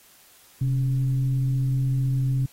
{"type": "tone with frequency modulation", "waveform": "sine", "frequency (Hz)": 130.81, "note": "C3", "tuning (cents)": 0, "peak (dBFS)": -20, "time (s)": [0.61, 2.46], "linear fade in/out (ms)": 5, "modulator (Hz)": 150, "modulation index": 0.29, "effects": ["white hiss -54 dBFS RMS until 2.52 s", "AAC 48 kbps"]}